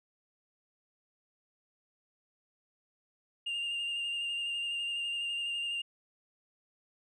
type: tone with vibrato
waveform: sine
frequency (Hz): 2806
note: F7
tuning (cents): +8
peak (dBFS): -30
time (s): 3.46-5.82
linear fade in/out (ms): 10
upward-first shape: square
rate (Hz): 12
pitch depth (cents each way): 16
effects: tanh soft clip ceiling -31 dBFS

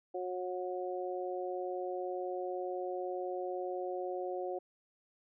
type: harmonic tone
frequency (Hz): 182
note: F#3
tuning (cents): -28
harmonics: 2 / 3 / 4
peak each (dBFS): -38 / -40 / -41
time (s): 0.14-4.59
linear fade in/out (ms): 10
effects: none

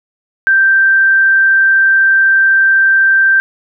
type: tone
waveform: sine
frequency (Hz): 1568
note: G6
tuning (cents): 0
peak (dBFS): -6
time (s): 0.47-3.4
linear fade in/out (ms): 0
effects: none

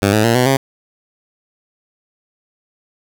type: tone with pitch steps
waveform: 10% pulse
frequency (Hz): 100 / 107.8 / 116.2 / 125.27 / 135.03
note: G2 / A2 / A#2 / B2 / C#3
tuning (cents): +35 / -35 / -5 / +25 / -45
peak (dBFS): -3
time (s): 0.02-0.57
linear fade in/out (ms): 5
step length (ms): 110
effects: none

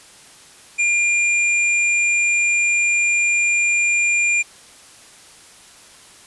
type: tone with hard clipping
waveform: sine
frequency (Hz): 2400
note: D7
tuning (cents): +37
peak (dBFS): -16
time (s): 0.78-4.43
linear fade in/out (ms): 20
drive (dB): 15
effects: white hiss -45 dBFS RMS until 6.26 s + resampled to 24000 Hz

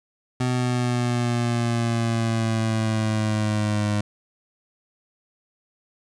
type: exponential sweep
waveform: 25% pulse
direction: down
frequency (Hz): 126.1 to 103.83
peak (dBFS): -17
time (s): 0.4-4.01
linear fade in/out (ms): 5
effects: resampled to 22050 Hz

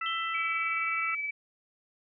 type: harmonic tone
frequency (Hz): 664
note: E5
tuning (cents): +12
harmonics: 2 / 3 / 4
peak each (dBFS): -32 / -36 / -38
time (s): 0.01-1.15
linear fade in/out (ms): 5
type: tone with exponential decay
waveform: sine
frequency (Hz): 3136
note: G7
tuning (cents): 0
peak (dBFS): -32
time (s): 0.06-1.17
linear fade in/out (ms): 1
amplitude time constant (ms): 240
type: tone with tremolo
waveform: sine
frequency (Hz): 2300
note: D7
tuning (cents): -37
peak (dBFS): -29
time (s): 0.34-1.31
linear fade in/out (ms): 10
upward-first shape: sine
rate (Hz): 19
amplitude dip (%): 35
effects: none

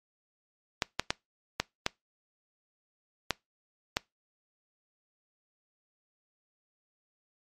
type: clicks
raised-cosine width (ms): 0.2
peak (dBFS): -8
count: 7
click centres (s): 0.822 / 0.996 / 1.105 / 1.6 / 1.864 / 3.307 / 3.969
effects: noise-tail reverb RT60 0.2 s tail -24 dB re dry + MP3 64 kbps

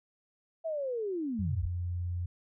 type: linear sweep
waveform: sine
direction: down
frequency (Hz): 666 to 34.75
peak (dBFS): -31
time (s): 0.64-1.68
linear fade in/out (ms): 20
type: tone with pitch glide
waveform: sine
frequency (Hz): 89.9 to 88.1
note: F#2 to F2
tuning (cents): -49 to +16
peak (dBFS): -31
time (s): 1.39-2.26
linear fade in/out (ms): 5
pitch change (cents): -35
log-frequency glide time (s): 1.54-1.64
effects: none

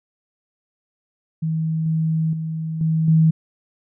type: tone with level steps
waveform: sine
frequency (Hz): 160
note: D#3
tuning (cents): +49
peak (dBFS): -19 / -17 / -23 / -16 / -11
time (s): 1.42-3.31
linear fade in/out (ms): 10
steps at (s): 1.86 / 2.33 / 2.81 / 3.08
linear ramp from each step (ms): 2
effects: none

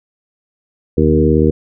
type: harmonic tone with a mistuned harmonic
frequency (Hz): 77.78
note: D#2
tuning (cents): 0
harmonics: 1 / 2 / 3 / 4 / 5 / 6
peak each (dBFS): -16 / -16 / -16 / -16 / -16 / -16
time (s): 0.97-1.51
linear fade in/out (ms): 10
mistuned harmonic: 2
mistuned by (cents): -25
effects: none

